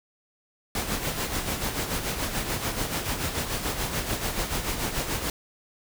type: noise with tremolo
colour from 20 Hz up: pink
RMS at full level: -27 dBFS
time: 0.75-5.3 s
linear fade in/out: 2 ms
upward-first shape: sine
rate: 6.9 Hz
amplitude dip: 55%
effects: none

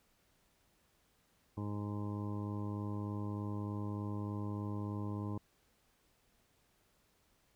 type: harmonic tone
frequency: 103.3 Hz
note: G#2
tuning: 9 cents flat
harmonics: 1 / 2 / 3 / 4 / 5 / 6 / 8 / 9 / 10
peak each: -39 / -43 / -44 / -51 / -55 / -58 / -56 / -56 / -52 dBFS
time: 1.57-5.38 s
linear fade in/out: 5 ms
effects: pink hiss -73 dBFS RMS until 7.55 s

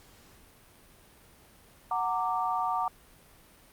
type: chord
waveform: sine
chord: Gb augmented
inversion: none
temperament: equal with one note detuned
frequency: 740 / 920 / 1174.7 Hz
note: Gb5 / Bb5 / D6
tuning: 0 / -23 / 0 cents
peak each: -31 dBFS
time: 1.91-2.88 s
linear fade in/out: 2 ms
effects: pink hiss -57 dBFS RMS until 3.72 s + Opus 48 kbps

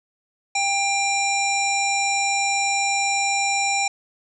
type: harmonic tone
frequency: 794 Hz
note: G5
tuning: 22 cents sharp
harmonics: 1 / 3 / 5 / 7 / 9 / 10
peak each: -23 / -23 / -32 / -30 / -27 / -37 dBFS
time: 0.55-3.88 s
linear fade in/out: 5 ms
effects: none

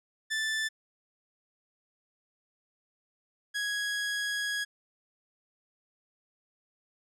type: tone pair in turn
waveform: sawtooth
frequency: 1760 / 1661.2 Hz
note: A6 / G#6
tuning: 0 / 0 cents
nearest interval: minor second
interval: 100 cents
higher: first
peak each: -25 / -26 dBFS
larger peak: first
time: 0.3-0.69 / 3.54-4.65 s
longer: second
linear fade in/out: 20 ms
effects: low-pass 9000 Hz 12 dB/octave

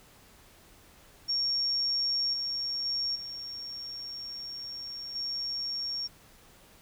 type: tone with level steps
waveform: sine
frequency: 5530 Hz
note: F8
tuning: 18 cents flat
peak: -26 / -30 / -28 / -37 / -31 dBFS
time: 1.28-6.08 s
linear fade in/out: 20 ms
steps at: 2.33 / 2.85 / 3.15 / 5.15 s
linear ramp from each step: 10 ms
effects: pink hiss -57 dBFS RMS until 6.81 s

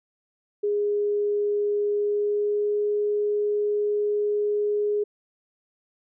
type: tone with pitch glide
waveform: sine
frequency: 412.5 to 415.6 Hz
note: G#4 to G#4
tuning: -12 to +1 cents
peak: -21 dBFS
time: 0.63-5.04 s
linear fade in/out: 10 ms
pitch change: +13 cents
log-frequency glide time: 1.94-2.82 s
effects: none

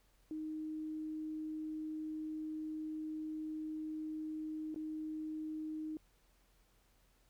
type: tone with dropouts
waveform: sine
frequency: 311.1 Hz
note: D#4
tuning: in tune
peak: -39 dBFS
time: 0.31-5.97 s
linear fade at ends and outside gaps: 1 ms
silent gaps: 4.744-4.76 s
effects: added 43 Hz sine -70 dBFS peak until 7.29 s + pink hiss -73 dBFS RMS until 7.29 s

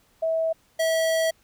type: tone pair in turn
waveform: sine / square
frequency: 649 / 649 Hz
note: E5 / E5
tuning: -27 / -27 cents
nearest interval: unison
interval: 0 cents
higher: neither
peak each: -21 / -21 dBFS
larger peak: neither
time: 0.22-0.53 / 0.79-1.31 s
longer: second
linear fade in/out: 10 ms
effects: pink hiss -62 dBFS RMS until 1.43 s

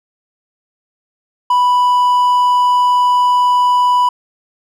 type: tone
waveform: triangle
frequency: 987.8 Hz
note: B5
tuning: in tune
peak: -7 dBFS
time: 1.5-4.09 s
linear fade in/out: 5 ms
effects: none

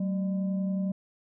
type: tone with frequency modulation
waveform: sine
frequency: 190 Hz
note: F#3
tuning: 46 cents sharp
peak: -26 dBFS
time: 0-0.92 s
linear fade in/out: 5 ms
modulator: 411 Hz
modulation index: 0.36
effects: none

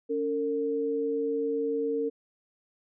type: tone pair together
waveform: sine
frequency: 282.2 / 454.9 Hz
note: C#4 / A#4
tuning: +31 / -42 cents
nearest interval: minor sixth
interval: 827 cents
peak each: -32 / -27 dBFS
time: 0.09-2.1 s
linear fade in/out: 20 ms
effects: none

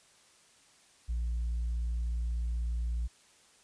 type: tone with tanh clipping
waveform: triangle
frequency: 58.27 Hz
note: A#1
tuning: in tune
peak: -30 dBFS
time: 1.08-3.08 s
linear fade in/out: 20 ms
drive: 6 dB
effects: white hiss -62 dBFS RMS until 3.63 s + resampled to 22050 Hz

